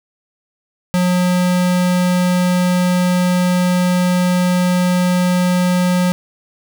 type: tone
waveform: square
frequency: 180 Hz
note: F#3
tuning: 47 cents flat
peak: -13 dBFS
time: 0.94-6.12 s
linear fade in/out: 0 ms
effects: none